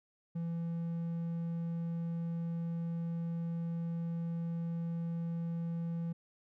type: tone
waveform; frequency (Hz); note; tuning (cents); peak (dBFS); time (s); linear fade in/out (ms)
triangle; 167.8; E3; +31; -32; 0.35-6.13; 10
effects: none